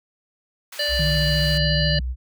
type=high-pass noise; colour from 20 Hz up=pink; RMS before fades=-38 dBFS; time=0.72-1.58 s; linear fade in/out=5 ms; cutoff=1300 Hz; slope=12 dB/octave
type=harmonic tone; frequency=587.3 Hz; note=D5; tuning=in tune; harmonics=1 / 3 / 5 / 7 / 8; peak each=-27 / -27 / -27 / -27 / -27 dBFS; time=0.79-1.99 s; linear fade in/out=5 ms
type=tone with pitch glide; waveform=sine; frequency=61.74 to 62.39 Hz; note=B1 to B1; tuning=0 to +18 cents; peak=-23 dBFS; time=0.88-2.16 s; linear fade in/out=50 ms; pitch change=+18 cents; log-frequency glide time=1.32-1.95 s
type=tone with vibrato; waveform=sine; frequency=152.8 Hz; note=D#3; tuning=31 cents flat; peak=-21 dBFS; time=0.99-2 s; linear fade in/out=5 ms; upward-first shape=triangle; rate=14 Hz; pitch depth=68 cents each way
effects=none